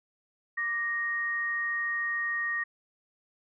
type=tone pair together; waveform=sine; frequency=1174.7 / 1866.8 Hz; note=D6 / A#6; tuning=0 / +2 cents; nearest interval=minor sixth; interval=802 cents; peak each=-38 / -28 dBFS; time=0.57-2.64 s; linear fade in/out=10 ms; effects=none